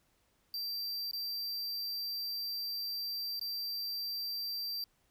square tone with dropouts, 4699 Hz, D8, in tune, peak -36 dBFS, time 0.54-4.84 s, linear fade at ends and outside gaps 1 ms, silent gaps 1.112-1.133 / 3.395-3.413 s, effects pink hiss -73 dBFS RMS until 5.1 s

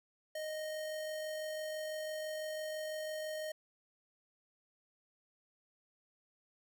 square tone with amplitude modulation, 620 Hz, D#5, 6 cents flat, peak -38 dBFS, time 0.35-3.52 s, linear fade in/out 5 ms, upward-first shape sine, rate 46 Hz, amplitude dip 25%, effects none

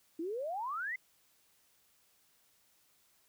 sine exponential sweep, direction up, 311.1 to 2095 Hz, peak -35 dBFS, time 0.19-0.96 s, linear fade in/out 5 ms, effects white hiss -70 dBFS RMS until 3.28 s

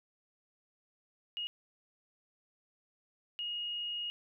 sine tone bursts at uneven times, 2872 Hz, F7, 48 cents sharp, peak -35 dBFS, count 2, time 1.37-1.47 / 3.39-4.1 s, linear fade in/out 0 ms, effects none

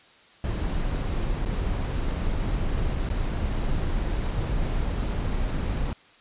brown noise with dropouts, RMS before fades -26 dBFS, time 0.44-5.93 s, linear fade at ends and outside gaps 2 ms, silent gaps 1.45-1.459 / 3.09-3.1 s, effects white hiss -54 dBFS RMS until 6.2 s + resampled to 8000 Hz

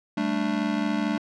square chord, G suspended second, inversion none, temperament just, 196 / 220.5 / 294 Hz, G3 / A3 / D4, 0 / +4 / +2 cents, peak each -31 / -28 / -28 dBFS, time 0.17-1.18 s, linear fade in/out 5 ms, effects low-pass 4000 Hz 12 dB/octave

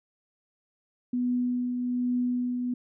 sine tone with tremolo, 246.9 Hz, B3, in tune, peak -23 dBFS, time 1.13-2.74 s, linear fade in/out 5 ms, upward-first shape triangle, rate 1.2 Hz, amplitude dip 40%, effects none

